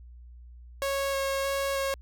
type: tone with vibrato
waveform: sawtooth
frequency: 548 Hz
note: C#5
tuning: 20 cents flat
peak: -23 dBFS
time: 0.82-1.94 s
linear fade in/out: 0 ms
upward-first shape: square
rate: 1.6 Hz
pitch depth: 9 cents each way
effects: added 60 Hz sine -45 dBFS peak until 2.01 s